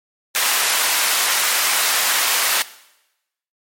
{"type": "high-pass noise", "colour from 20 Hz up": "pink", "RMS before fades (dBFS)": -18, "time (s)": [0.35, 2.62], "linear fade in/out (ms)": 0, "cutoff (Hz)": 1100, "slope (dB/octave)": 12, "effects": ["noise-tail reverb RT60 0.9 s tail -18 dB re dry", "MP3 64 kbps"]}